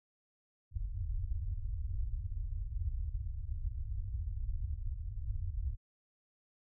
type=low-pass noise; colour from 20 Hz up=pink; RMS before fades=-37 dBFS; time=0.71-5.77 s; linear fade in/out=50 ms; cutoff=100 Hz; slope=48 dB/octave; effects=none